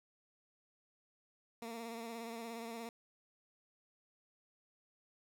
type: tone with vibrato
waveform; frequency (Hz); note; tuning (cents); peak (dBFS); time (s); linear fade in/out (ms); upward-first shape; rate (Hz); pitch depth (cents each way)
15% pulse; 230.2; A#3; -22; -37; 1.62-2.89; 2; triangle; 17; 46
effects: none